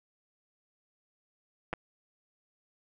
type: clicks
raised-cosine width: 0.5 ms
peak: -18 / -20 dBFS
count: 2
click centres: 1.73 / 1.736 s
effects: none